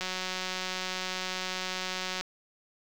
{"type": "click train", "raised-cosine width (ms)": 0.2, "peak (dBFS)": -16, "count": 408, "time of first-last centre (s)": [0.01, 2.21], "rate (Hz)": 185, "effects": ["high-pass 60 Hz 12 dB/octave", "7-bit"]}